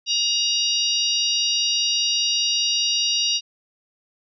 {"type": "harmonic tone", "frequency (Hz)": 945, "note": "A#5", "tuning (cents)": 23, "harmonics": [3, 4, 5, 6], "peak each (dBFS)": [-23, -24, -25, -26], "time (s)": [0.06, 3.41], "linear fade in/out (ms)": 50, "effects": []}